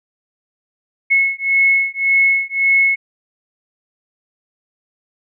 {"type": "beating tone pair", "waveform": "sine", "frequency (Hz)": [2186, 2187.8], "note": ["C#7", "C#7"], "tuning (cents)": [-25, -23], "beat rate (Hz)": 1.8, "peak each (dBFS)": -15, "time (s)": [1.1, 2.96], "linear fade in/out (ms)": 20, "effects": []}